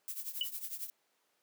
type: noise with tremolo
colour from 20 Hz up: violet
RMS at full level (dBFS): -38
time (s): 0.08-0.9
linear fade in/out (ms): 0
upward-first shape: triangle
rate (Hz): 11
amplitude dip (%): 85
type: tone with exponential decay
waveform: sine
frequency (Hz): 2960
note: F#7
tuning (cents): 0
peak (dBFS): -26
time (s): 0.41-0.5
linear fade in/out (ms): 2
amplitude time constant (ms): 18
effects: pink hiss -75 dBFS RMS until 1.42 s + high-pass 400 Hz 12 dB/octave